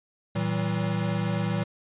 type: tone cluster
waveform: square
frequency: 113.5 / 162.1 / 190.5 Hz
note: A#2 / E3 / G3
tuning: -46 / -29 / -49 cents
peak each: -30 dBFS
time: 0.35-1.64 s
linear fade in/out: 10 ms
effects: resampled to 8000 Hz